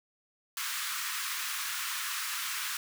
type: high-pass noise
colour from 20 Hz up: pink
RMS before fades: -35 dBFS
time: 0.57-2.77 s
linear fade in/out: 2 ms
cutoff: 1100 Hz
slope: 48 dB/octave
effects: none